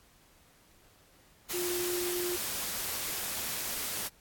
sine tone in noise, 354.7 Hz, F4, 27 cents sharp, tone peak -32 dBFS, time 1.53-2.37 s, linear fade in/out 20 ms, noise white, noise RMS -35 dBFS, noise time 1.49-4.09 s, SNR 0 dB, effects pink hiss -62 dBFS RMS until 4.2 s + AAC 64 kbps

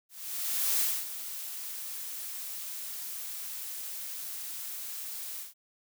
blue noise with ADSR envelope, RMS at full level -27 dBFS, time 0.09-5.54 s, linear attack 710 ms, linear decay 250 ms, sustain -12 dB, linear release 150 ms, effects none

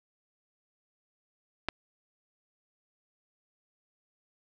clicks, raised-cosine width 0.3 ms, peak -13 / -19 dBFS, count 2, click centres 1.686 / 1.689 s, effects none

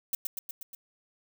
violet noise with echo, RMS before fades -29 dBFS, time 0.13-0.15 s, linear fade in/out 2 ms, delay 120 ms, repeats 5, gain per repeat -3 dB, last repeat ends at 0.75 s, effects none

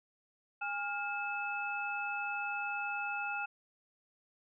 sine tone cluster, 818 / 1407 / 2607 Hz, G#5 / F6 / E7, -26 / +12 / -20 cents, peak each -39 / -38 / -39 dBFS, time 0.61-3.46 s, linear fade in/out 10 ms, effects none

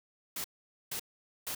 white noise bursts, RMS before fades -37 dBFS, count 3, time 0.36-1.549 s, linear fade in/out 5 ms, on 83 ms, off 470 ms, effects none

